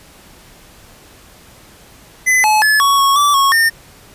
square tone with pitch steps, 2019 / 857 / 1721 / 1116 / 1103 / 1159 / 1099 / 1817 Hz, B6 / A5 / A6 / C#6 / C#6 / D6 / C#6 / A#6, +38 / -46 / -39 / +11 / -9 / -23 / -15 / -45 cents, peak -10 dBFS, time 2.26-3.7 s, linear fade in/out 20 ms, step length 180 ms, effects pink hiss -43 dBFS RMS until 4.14 s + resampled to 32000 Hz

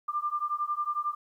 sine beating tone pair, 1188 / 1199 Hz, D6 / D6, +20 / +36 cents, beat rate 11 Hz, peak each -31 dBFS, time 0.08-1.15 s, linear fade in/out 10 ms, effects 11-bit

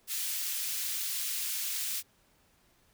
white high-pass noise, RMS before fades -34 dBFS, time 0.07-2.03 s, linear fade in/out 50 ms, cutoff 2400 Hz, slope 12 dB/octave, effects pink hiss -67 dBFS RMS until 2.93 s

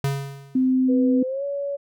square tone with exponential decay, 138.59 Hz, C#3, in tune, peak -19 dBFS, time 0.04-0.73 s, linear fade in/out 2 ms, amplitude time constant 150 ms
sine tone, 258.6 Hz, C4, 20 cents flat, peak -16 dBFS, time 0.55-1.23 s, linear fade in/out 5 ms
sine tone with pitch glide, 493.9 to 564.1 Hz, B4 to C#5, 0 to +30 cents, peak -24 dBFS, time 0.88-1.77 s, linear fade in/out 20 ms, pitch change +230 cents, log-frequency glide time 1.18-1.44 s
effects none

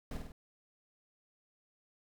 brown noise with echo, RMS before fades -39 dBFS, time 0.11-0.17 s, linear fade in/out 2 ms, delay 50 ms, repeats 3, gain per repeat -4 dB, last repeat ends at 0.32 s, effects none

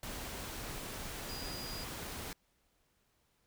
sine tone in noise, 4879 Hz, D#8, 35 cents flat, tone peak -45 dBFS, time 1.29-1.84 s, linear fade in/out 2 ms, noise pink, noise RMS -43 dBFS, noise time 0.03-2.33 s, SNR -5 dB, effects pink hiss -75 dBFS RMS until 3.46 s

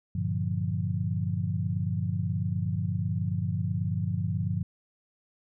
sine chord, G minor seventh, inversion none, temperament equal, 98 / 116.54 / 146.83 / 174.61 Hz, G2 / Bb2 / D3 / F3, 0 / 0 / 0 / 0 cents, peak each -30 / -33 / -33 / -32 dBFS, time 0.15-4.63 s, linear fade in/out 5 ms, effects none

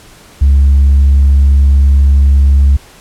triangle tone with tanh clipping, 69.3 Hz, C#2, in tune, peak -4 dBFS, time 0.41-2.77 s, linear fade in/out 10 ms, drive 6 dB, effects pink hiss -39 dBFS RMS until 3 s + low-pass 12000 Hz 12 dB/octave

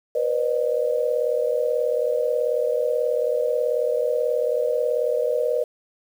sine tone cluster, 484.6 / 523 / 607 Hz, B4 / C5 / D#5, -33 / -1 / -43 cents, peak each -22 / -27 / -24 dBFS, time 0.15-5.64 s, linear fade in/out 5 ms, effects 8-bit

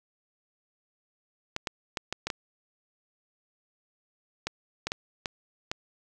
clicks, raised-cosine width 0.2 ms, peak -13 dBFS, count 11, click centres 1.564 / 1.672 / 1.972 / 2.126 / 2.27 / 2.302 / 4.47 / 4.87 / 4.919 / 5.258 / 5.715 s, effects none

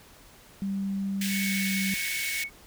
sine tone with pitch glide, 196 to 193.19 Hz, G3 to G3, 0 to -25 cents, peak -27 dBFS, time 0.62-1.94 s, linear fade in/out 0 ms, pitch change -25 cents, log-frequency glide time 1.38-1.68 s
pink high-pass noise, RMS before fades -33 dBFS, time 1.21-2.44 s, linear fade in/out 5 ms, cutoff 1600 Hz, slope 96 dB/octave
sine tone, 2217 Hz, C#7, in tune, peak -31 dBFS, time 1.28-2.5 s, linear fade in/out 50 ms
effects pink hiss -53 dBFS RMS until 2.66 s

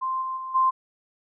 sine tone with level steps, 1045 Hz, C6, 2 cents flat, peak -24 / -27 / -31 / -17 dBFS, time 0.01-0.71 s, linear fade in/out 20 ms, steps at 0.21 / 0.36 / 0.54 s, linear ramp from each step 20 ms, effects none

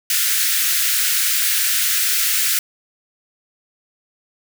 white high-pass noise, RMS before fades -18 dBFS, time 0.1-2.59 s, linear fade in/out 2 ms, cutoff 1400 Hz, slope 48 dB/octave, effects none

